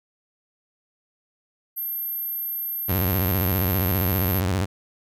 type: tone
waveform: sine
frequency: 12630 Hz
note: G9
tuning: 12 cents sharp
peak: -26 dBFS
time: 1.76-4.41 s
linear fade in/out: 20 ms
type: tone with vibrato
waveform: sawtooth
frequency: 92.9 Hz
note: F#2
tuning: 7 cents sharp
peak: -17 dBFS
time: 2.88-4.66 s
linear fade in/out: 20 ms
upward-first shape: square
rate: 15 Hz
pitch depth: 130 cents each way
effects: none